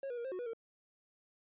triangle tone with pitch steps, 546 / 484.5 / 471.5 / 529 / 367.1 / 486.7 / 456.9 Hz, C#5 / B4 / A#4 / C5 / F#4 / B4 / A#4, -26 / -33 / +20 / +19 / -14 / -25 / -35 cents, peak -36 dBFS, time 0.03-0.534 s, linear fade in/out 2 ms, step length 72 ms, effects resampled to 8000 Hz

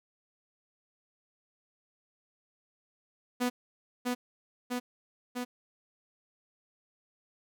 sawtooth tone with echo, 246.9 Hz, B3, in tune, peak -23 dBFS, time 3.4-3.5 s, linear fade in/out 20 ms, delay 650 ms, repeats 3, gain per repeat -2 dB, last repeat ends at 5.45 s, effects none

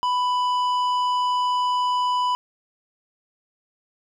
sine tone with tanh clipping, 993 Hz, B5, 9 cents sharp, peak -21 dBFS, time 0.03-2.35 s, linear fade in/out 0 ms, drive 10 dB, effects none

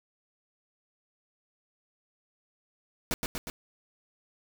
pink noise with echo, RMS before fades -29 dBFS, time 3.11-3.14 s, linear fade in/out 0 ms, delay 120 ms, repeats 3, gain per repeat -3 dB, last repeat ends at 3.5 s, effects none

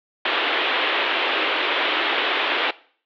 white band-pass noise, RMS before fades -22 dBFS, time 0.25-2.71 s, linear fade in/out 5 ms, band 290 to 3500 Hz, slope 48 dB/octave, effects noise-tail reverb RT60 0.5 s tail -20 dB re dry

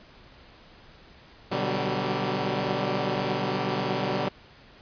10% pulse chord, G major seventh, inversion first, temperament equal with one note detuned, 123.47 / 146.83 / 187.69 / 196 Hz, B2 / D3 / F#3 / G3, 0 / 0 / +25 / 0 cents, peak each -23 dBFS, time 1.51-4.29 s, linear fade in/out 10 ms, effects pink hiss -52 dBFS RMS until 4.81 s + resampled to 11025 Hz

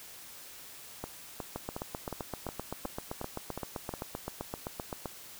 two click trains, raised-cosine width 1 ms, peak -22 / -21 dBFS, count 9 / 28, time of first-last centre 1.04-3.939 / 1.56-5.057 s, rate 2.76 / 7.72 Hz, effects white hiss -49 dBFS RMS until 5.39 s

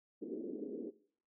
white band-pass noise, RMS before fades -43 dBFS, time 0.21-0.91 s, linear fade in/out 20 ms, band 220 to 440 Hz, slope 48 dB/octave, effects noise-tail reverb RT60 0.5 s tail -18 dB re dry

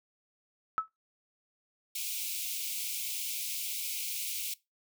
sine tone with exponential decay, 1300 Hz, E6, 24 cents flat, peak -22 dBFS, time 0.78-0.88 s, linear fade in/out 0 ms, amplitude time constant 20 ms
white high-pass noise, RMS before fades -36 dBFS, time 1.95-4.54 s, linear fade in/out 5 ms, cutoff 2200 Hz, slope 96 dB/octave
effects noise-tail reverb RT60 0.2 s tail -20 dB re dry

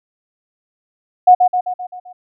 sine tone with echo, 728 Hz, F#5, 28 cents flat, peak -3 dBFS, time 1.27-1.35 s, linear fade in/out 10 ms, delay 130 ms, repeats 6, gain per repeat -5 dB, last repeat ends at 2.13 s, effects none

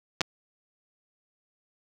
clicks, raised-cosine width 0.2 ms, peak -7 dBFS, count 2, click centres 0.208 / 0.214 s, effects high-pass 60 Hz 12 dB/octave + 7-bit

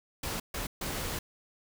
pink noise bursts at uneven times, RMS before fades -35 dBFS, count 3, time 0.23-0.4 / 0.54-0.67 / 0.81-1.19 s, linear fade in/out 5 ms, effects none

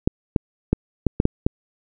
clicks, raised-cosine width 3 ms, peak -3 dBFS, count 7, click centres 0.075 / 0.362 / 0.73 / 1.067 / 1.201 / 1.254 / 1.465 s, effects none

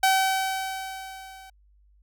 sawtooth tone with level ramp, 765 Hz, G5, 42 cents flat, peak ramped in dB -13 to -41 dBFS, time 0.03-1.5 s, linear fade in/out 5 ms, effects added 50 Hz sine -56 dBFS peak until 2.02 s

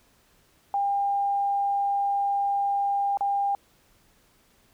sine tone with dropouts, 801 Hz, G5, 37 cents sharp, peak -22 dBFS, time 0.74-3.55 s, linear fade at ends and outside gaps 1 ms, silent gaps 3.172-3.208 s, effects pink hiss -62 dBFS RMS until 4.73 s

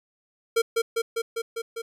square tone with echo, 457.9 Hz, A#4, 31 cents flat, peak -19 dBFS, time 0.56-0.62 s, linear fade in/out 10 ms, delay 200 ms, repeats 6, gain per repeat -2 dB, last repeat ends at 1.82 s, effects resampled to 32000 Hz

